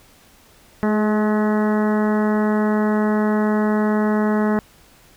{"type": "harmonic tone with a mistuned harmonic", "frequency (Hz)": 212.9, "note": "G#3", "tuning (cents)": 43, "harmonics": [1, 2, 3, 4, 5, 6, 7, 8, 9], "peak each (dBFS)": [-17, -23, -27, -29, -31, -33, -34, -35, -36], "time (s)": [0.83, 4.59], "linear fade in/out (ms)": 0, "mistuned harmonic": 2, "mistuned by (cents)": -17, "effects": ["pink hiss -51 dBFS RMS until 5.16 s"]}